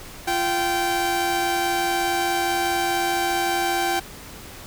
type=tone pair together; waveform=sawtooth; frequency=346.1 / 777 Hz; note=F4 / G5; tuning=-16 / -16 cents; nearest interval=octave + major second; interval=1400 cents; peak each=-22 / -18 dBFS; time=0.27-4 s; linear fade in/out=10 ms; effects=pink hiss -40 dBFS RMS until 4.66 s